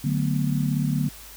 sine chord, B minor seventh, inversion first, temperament just, 148.16 / 185.21 / 222.2 / 246.9 Hz, D3 / F#3 / A3 / B3, +16 / +2 / +17 / 0 cents, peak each -23 / -29 / -29 / -28 dBFS, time 0.04-1.09 s, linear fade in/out 5 ms, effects added 50 Hz sine -47 dBFS peak until 1.36 s + white hiss -44 dBFS RMS until 1.36 s

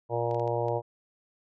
harmonic tone, 118.1 Hz, A#2, 23 cents sharp, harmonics 1 / 3 / 4 / 5 / 6 / 7 / 8, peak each -33 / -35 / -31 / -32 / -36 / -36 / -37 dBFS, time 0.09-0.82 s, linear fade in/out 50 ms
clicks, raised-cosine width 0.2 ms, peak -33 dBFS, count 5, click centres 0.312 / 0.346 / 0.397 / 0.477 / 0.684 s
effects none

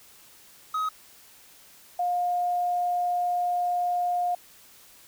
triangle / sine tone pair in turn, 1266 / 710.5 Hz, D#6 / F5, +30 / +30 cents, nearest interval minor seventh, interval 1000 cents, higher first, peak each -23 dBFS, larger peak neither, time 0.74-0.89 / 1.99-4.35 s, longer second, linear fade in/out 5 ms, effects white hiss -53 dBFS RMS until 5.07 s

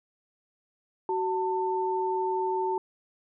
sine tone pair together, 375.1 / 893.8 Hz, F#4 / A5, +24 / +27 cents, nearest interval octave + minor third, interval 1503 cents, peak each -28 dBFS, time 1.09-2.78 s, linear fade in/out 2 ms, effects none

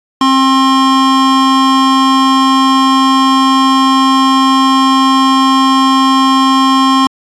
square tone pair together, 266 / 1064 Hz, C4 / C6, +29 / +29 cents, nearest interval 2 octaves, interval 2400 cents, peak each -10 dBFS, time 0.21-7.07 s, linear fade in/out 2 ms, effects low-pass 6000 Hz 12 dB/octave + AAC 64 kbps

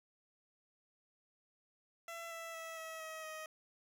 15% pulse tone with pitch steps, 671 / 662.1 / 653.4 / 644.8 / 636.3 / 627.9 Hz, E5 / E5 / E5 / E5 / D#5 / D#5, +31 / +7 / -15 / -38 / +39 / +16 cents, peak -38 dBFS, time 2.08-3.46 s, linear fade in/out 2 ms, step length 230 ms, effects none

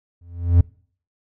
triangle tone with exponential growth, 86.4 Hz, F2, 18 cents flat, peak -5 dBFS, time 0.21-0.61 s, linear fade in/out 5 ms, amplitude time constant 85 ms, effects noise-tail reverb RT60 0.5 s tail -24 dB re dry

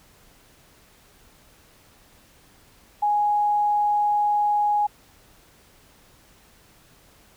sine tone, 830.6 Hz, G#5, in tune, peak -18 dBFS, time 3.02-4.87 s, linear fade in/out 10 ms, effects pink hiss -55 dBFS RMS until 7.36 s

